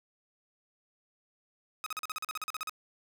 sawtooth tone bursts, 1265 Hz, D#6, 28 cents sharp, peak -30 dBFS, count 14, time 1.84-2.695 s, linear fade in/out 0 ms, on 23 ms, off 41 ms, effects none

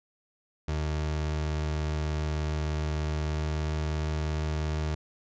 30% pulse tone with pitch glide, 76.6 to 77.13 Hz, D#2 to D#2, -27 to -15 cents, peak -25 dBFS, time 0.68-4.95 s, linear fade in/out 5 ms, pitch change +12 cents, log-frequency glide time 3.19-3.64 s, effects resampled to 16000 Hz

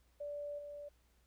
sine tone with level steps, 582 Hz, D5, 16 cents flat, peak -40 / -45 dBFS, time 0.2-0.89 s, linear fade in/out 10 ms, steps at 0.58 s, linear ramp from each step 10 ms, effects added 60 Hz sine -70 dBFS peak until 1.26 s + pink hiss -75 dBFS RMS until 1.26 s

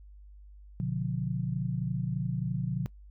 sine chord, B diminished, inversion none, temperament equal with one note detuned, 123.47 / 146.83 / 178.28 Hz, B2 / D3 / F3, 0 / 0 / +36 cents, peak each -33 dBFS, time 0.8-2.86 s, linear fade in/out 0 ms, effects noise-tail reverb RT60 0.1 s tail -22 dB re dry + added 50 Hz sine -48 dBFS peak until 3.1 s

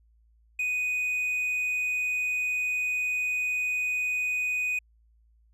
triangle tone, 2489 Hz, D#7, in tune, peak -24 dBFS, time 0.59-4.79 s, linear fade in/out 5 ms, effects added 56 Hz sine -59 dBFS peak until 5.53 s + resampled to 32000 Hz

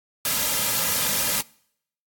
white noise with comb filter, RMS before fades -23 dBFS, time 0.25-1.41 s, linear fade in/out 2 ms, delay 2.7 ms, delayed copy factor -0.65, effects noise-tail reverb RT60 0.7 s tail -25 dB re dry + AAC 64 kbps

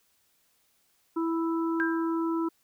harmonic tone, 329.6 Hz, E4, in tune, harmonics 1 / 3 / 4, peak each -26 / -36 / -38 dBFS, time 1.16-2.49 s, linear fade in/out 10 ms
sine tone with exponential decay, 1600 Hz, G6, 35 cents sharp, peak -24 dBFS, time 1.8-2.22 s, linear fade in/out 0 ms, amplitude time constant 90 ms
effects white hiss -69 dBFS RMS until 2.63 s

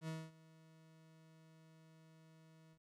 40% pulse tone with ADSR envelope, 160 Hz, D#3, 49 cents sharp, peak -40 dBFS, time 0.01-2.79 s, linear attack 69 ms, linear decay 230 ms, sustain -21 dB, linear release 76 ms, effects low-pass 10000 Hz 12 dB/octave + 13-bit

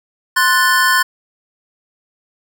square chord, F# diminished, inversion second, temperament equal, 1046.5 / 1480 / 1760 Hz, C6 / F#6 / A6, 0 / 0 / 0 cents, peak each -16 dBFS, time 0.36-1.03 s, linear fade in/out 10 ms, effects none

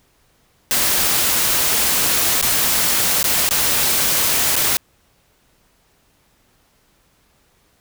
white noise with dropouts, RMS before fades -17 dBFS, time 0.71-4.77 s, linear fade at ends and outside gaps 0 ms, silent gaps 2.413-2.426 / 3.229-3.242 / 3.49-3.509 / 4.556-4.564 s, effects pink hiss -59 dBFS RMS until 7.8 s

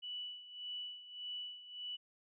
sine tone with tremolo, 2960 Hz, F#7, in tune, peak -40 dBFS, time 0.02-1.97 s, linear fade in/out 20 ms, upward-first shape sine, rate 1.7 Hz, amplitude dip 75%, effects none

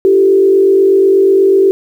sine tone with frequency modulation, 386.8 Hz, G4, 23 cents flat, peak -5 dBFS, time 0.05-1.71 s, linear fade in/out 0 ms, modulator 48.2 Hz, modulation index 0.65, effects 7-bit

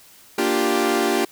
sawtooth chord, G minor seventh, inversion first, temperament equal, 233.1 / 293.7 / 349.2 / 392 Hz, Bb3 / D4 / F4 / G4, 0 / 0 / 0 / 0 cents, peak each -22 / -21 / -19 / -18 dBFS, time 0.38-1.25 s, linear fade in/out 5 ms, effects white hiss -49 dBFS RMS until 1.31 s

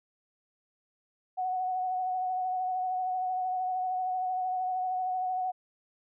sine tone with vibrato, 740 Hz, F#5, in tune, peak -28 dBFS, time 1.37-5.52 s, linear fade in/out 20 ms, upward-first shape sine, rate 13 Hz, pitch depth 23 cents each way, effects none

